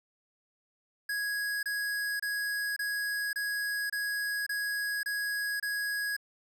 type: tone bursts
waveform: square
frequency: 1661.2 Hz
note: G#6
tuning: in tune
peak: -31 dBFS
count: 9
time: 1.09-6.166 s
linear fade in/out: 5 ms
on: 540 ms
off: 27 ms
effects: none